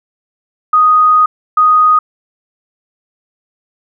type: tone bursts at uneven times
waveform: sine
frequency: 1244.5 Hz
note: D#6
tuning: in tune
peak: -5 dBFS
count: 2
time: 0.73-1.26 / 1.57-1.99 s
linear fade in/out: 5 ms
effects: none